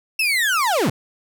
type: linear sweep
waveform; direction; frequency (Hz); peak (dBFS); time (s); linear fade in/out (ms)
35% pulse; down; 2690 to 92.5; -15; 0.19-0.9; 5
effects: none